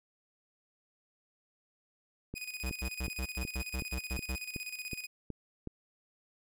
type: click train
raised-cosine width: 3 ms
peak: -26 dBFS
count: 10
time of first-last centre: 2.34-5.673 s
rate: 2.7 Hz
type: tone with tremolo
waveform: sawtooth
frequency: 2489 Hz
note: D#7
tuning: in tune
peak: -34 dBFS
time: 2.35-5.07 s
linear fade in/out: 20 ms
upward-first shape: square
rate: 16 Hz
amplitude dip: 65%
type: tone bursts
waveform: square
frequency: 64.1 Hz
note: C2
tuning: 35 cents flat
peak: -34 dBFS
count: 10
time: 2.63-4.36 s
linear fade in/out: 10 ms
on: 74 ms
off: 110 ms
effects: none